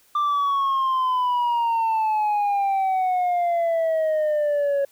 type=exponential sweep; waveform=sine; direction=down; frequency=1188 to 554.4 Hz; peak=-16 dBFS; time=0.15-4.85 s; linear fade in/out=5 ms; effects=tanh soft clip ceiling -18 dBFS + white hiss -58 dBFS RMS until 4.91 s